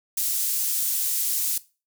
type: high-pass noise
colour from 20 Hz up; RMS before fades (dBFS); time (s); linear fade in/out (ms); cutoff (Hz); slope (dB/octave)
pink; -25; 0.17-1.58; 5; 9000; 12
effects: noise-tail reverb RT60 0.3 s tail -18 dB re dry